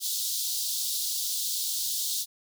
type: high-pass noise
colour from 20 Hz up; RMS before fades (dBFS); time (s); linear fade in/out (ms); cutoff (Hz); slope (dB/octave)
pink; -30; 0-2.26; 50; 3600; 48
effects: none